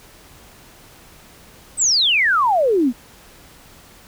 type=exponential sweep; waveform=sine; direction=down; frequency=8480 to 224.7 Hz; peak=-13 dBFS; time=1.77-2.93 s; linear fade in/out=50 ms; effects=pink hiss -46 dBFS RMS until 4.07 s